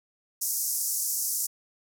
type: band-pass noise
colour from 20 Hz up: white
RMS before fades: -29 dBFS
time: 0.41-1.47 s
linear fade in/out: 10 ms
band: 5400 to 15000 Hz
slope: 48 dB/octave
effects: none